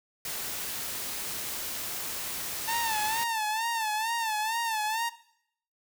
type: noise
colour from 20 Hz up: white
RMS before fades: -35 dBFS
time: 0.25-3.24 s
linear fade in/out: 2 ms
type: tone with vibrato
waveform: sawtooth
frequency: 890 Hz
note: A5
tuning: 20 cents sharp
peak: -24 dBFS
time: 2.67-5.1 s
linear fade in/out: 20 ms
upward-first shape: sine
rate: 2.2 Hz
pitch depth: 86 cents each way
effects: noise-tail reverb RT60 0.7 s tail -17 dB re dry